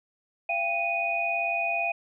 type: tone cluster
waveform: sine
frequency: 685 / 783 / 2482 Hz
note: F5 / G5 / D#7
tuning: -34 / -2 / -5 cents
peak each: -29 / -34 / -27 dBFS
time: 0.49-1.92 s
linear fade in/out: 5 ms
effects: none